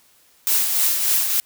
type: noise with tremolo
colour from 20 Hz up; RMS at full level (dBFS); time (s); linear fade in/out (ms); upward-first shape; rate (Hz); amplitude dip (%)
blue; -17; 0.47-1.4; 0; triangle; 3.4; 50
effects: white hiss -56 dBFS RMS until 1.45 s